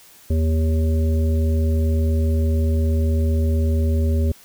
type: harmonic tone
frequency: 79.6 Hz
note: D#2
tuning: 40 cents sharp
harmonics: 1 / 3 / 5 / 7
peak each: -16 / -26 / -30 / -33 dBFS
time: 0.3-4.32 s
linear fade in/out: 5 ms
effects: white hiss -48 dBFS RMS until 4.44 s